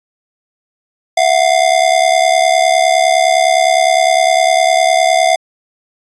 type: ring-modulated tone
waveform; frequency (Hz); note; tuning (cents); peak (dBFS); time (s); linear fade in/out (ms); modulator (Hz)
square; 698.5; F5; 0; -6; 1.17-5.36; 5; 34.9
effects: resampled to 22050 Hz